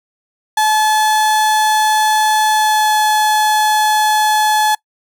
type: tone with pitch glide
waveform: 35% pulse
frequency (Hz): 861 to 856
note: A5 to A5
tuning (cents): -38 to -48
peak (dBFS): -9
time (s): 0.57-4.75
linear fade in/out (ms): 5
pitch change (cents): -10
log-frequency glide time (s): 2.53-2.97
effects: noise-tail reverb RT60 0.1 s tail -25 dB re dry